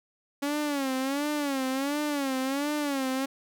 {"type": "tone with vibrato", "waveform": "sawtooth", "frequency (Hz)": 279, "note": "C#4", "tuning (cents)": 11, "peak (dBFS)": -23, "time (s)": [0.42, 3.26], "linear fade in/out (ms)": 10, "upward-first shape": "sine", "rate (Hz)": 1.4, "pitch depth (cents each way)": 120, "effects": []}